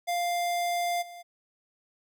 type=tone with level steps; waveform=square; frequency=698.5 Hz; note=F5; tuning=in tune; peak=-27 / -43 dBFS; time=0.07-1.23 s; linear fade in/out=20 ms; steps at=1.01 s; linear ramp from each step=20 ms; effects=none